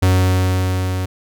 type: tone with level ramp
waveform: 45% pulse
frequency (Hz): 92.7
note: F#2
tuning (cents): +4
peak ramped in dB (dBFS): -10 to -19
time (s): 0.02-1.06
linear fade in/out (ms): 10
effects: none